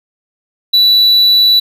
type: tone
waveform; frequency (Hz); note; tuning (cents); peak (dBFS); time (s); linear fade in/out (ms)
triangle; 3951; B7; 0; -4; 0.73-1.6; 10
effects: none